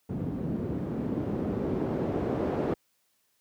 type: noise with low-pass filter sweep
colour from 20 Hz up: white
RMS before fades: -30 dBFS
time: 0.09-2.74 s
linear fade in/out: 5 ms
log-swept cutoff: 210 to 480 Hz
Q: 1.3
effects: white hiss -72 dBFS RMS until 3.4 s + high-pass 80 Hz 12 dB/octave